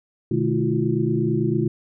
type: tone cluster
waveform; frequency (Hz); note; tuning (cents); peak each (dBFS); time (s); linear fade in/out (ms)
sine; 123.6 / 150.8 / 214.4 / 330 / 358.8; B2 / D3 / A3 / E4 / F4; +2 / +46 / -45 / +2 / +47; -25; 0.31-1.68; 5
effects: none